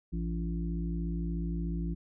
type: harmonic tone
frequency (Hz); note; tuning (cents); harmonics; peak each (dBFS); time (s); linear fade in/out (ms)
56.8; A#1; -44; 1 / 3 / 5 / 6; -33 / -34 / -42 / -45; 0.12-1.95; 20
effects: none